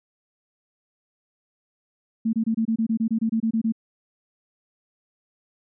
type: tone bursts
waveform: sine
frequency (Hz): 224.4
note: A3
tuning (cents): +34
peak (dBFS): -19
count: 14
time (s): 2.25-3.723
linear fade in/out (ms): 10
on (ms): 82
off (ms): 25
effects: none